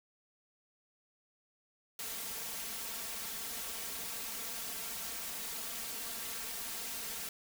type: noise with comb filter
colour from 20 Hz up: white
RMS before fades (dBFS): -41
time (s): 1.99-7.29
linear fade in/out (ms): 2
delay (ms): 4.4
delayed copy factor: +0.8
effects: none